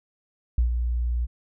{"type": "tone with ADSR envelope", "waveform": "sine", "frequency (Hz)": 59.7, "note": "A#1", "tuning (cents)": 42, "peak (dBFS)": -16, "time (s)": [0.58, 1.27], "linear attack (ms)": 3, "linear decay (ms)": 110, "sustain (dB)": -6, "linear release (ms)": 30, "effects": []}